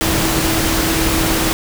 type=tone in noise; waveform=sine; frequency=324.3 Hz; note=E4; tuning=28 cents flat; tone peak=-20 dBFS; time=0.01-1.53 s; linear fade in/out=0 ms; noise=pink; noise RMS=-17 dBFS; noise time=0.01-1.53 s; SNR=-6 dB; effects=none